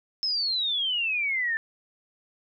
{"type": "exponential sweep", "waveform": "sine", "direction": "down", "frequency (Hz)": [5274, 1760], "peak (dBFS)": -24, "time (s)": [0.23, 1.57], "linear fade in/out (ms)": 0, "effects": []}